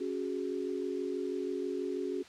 sine chord, C# suspended fourth, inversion none, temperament just, 277.2 / 369.6 / 415.8 Hz, C#4 / F#4 / G#4, 0 / -2 / +2 cents, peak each -38 / -35 / -38 dBFS, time 0-2.23 s, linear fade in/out 10 ms, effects white hiss -54 dBFS RMS until 2.28 s + low-pass 5000 Hz 12 dB/octave

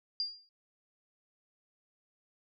sine tone with exponential decay, 4798 Hz, D8, 36 cents sharp, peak -28 dBFS, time 0.2-0.49 s, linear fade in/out 1 ms, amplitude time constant 61 ms, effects none

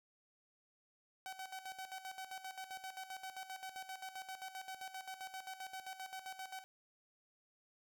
sawtooth tone with tremolo, 759 Hz, F#5, 44 cents sharp, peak -40 dBFS, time 1.26-6.64 s, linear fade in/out 0 ms, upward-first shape square, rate 7.6 Hz, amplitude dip 70%, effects 12-bit

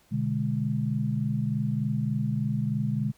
sine chord, G# diminished, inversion first, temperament equal, 123.47 / 146.83 / 207.7 Hz, B2 / D3 / G#3, 0 / 0 / 0 cents, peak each -29 dBFS, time 0.11-3.12 s, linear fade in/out 20 ms, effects pink hiss -62 dBFS RMS until 3.17 s

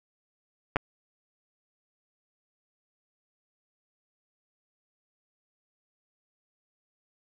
clicks, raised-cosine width 0.5 ms, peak -10 / -11 dBFS, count 2, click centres 0.76 / 0.767 s, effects none

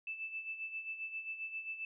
sine tone with tremolo, 2637 Hz, E7, in tune, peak -37 dBFS, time 0.07-1.85 s, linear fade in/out 2 ms, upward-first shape sine, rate 7.5 Hz, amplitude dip 65%, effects none

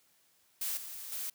blue noise with level steps, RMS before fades -35 / -44 / -38 dBFS, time 0.61-1.3 s, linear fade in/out 5 ms, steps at 0.77 / 1.12 s, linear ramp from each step 2 ms, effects white hiss -69 dBFS RMS until 1.34 s + high-pass 80 Hz 12 dB/octave

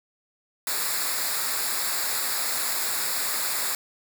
white noise with comb filter, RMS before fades -27 dBFS, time 0.67-3.75 s, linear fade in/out 2 ms, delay 0.33 ms, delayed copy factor -0.75, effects none

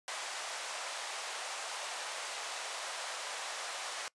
pink band-pass noise, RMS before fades -41 dBFS, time 0.08-4.08 s, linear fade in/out 0 ms, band 620 to 9300 Hz, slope 24 dB/octave, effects noise-tail reverb RT60 0.1 s tail -23 dB re dry + resampled to 24000 Hz

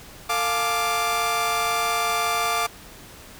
sawtooth tone cluster, 450.4 / 699 / 855 / 1179 Hz, A4 / F5 / A5 / D6, +40 / +1 / -50 / +6 cents, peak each -29 / -22 / -29 / -20 dBFS, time 0.29-2.67 s, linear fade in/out 10 ms, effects pink hiss -44 dBFS RMS until 3.39 s

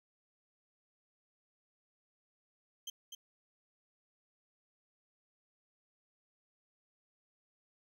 30% pulse tone with echo, 3136 Hz, G7, in tune, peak -37 dBFS, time 2.87-2.9 s, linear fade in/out 5 ms, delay 250 ms, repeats 1, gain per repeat -5 dB, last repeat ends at 3.15 s, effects none

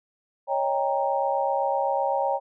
sine chord, Eb dominant seventh, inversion third, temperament equal with one note detuned, 554.4 / 622.3 / 794.9 / 932.3 Hz, Db5 / Eb5 / G5 / Bb5, 0 / 0 / +24 / 0 cents, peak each -26 / -32 / -26 / -28 dBFS, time 0.47-2.4 s, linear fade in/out 50 ms, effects none

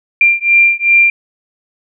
sine beating tone pair, 2378 / 2380.6 Hz, D7 / D7, +21 / +23 cents, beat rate 2.6 Hz, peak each -10 dBFS, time 0.21-1.1 s, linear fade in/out 2 ms, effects none

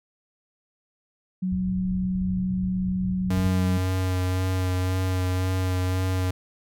sine tone, 185 Hz, F#3, in tune, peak -23 dBFS, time 1.42-3.78 s, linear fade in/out 10 ms
white low-pass noise, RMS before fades -34 dBFS, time 1.51-3.49 s, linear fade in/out 20 ms, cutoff 130 Hz, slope 96 dB/octave
square tone with vibrato, 92.5 Hz, F#2, in tune, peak -23 dBFS, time 3.3-6.31 s, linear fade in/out 5 ms, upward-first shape sine, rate 1.9 Hz, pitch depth 16 cents each way
effects none

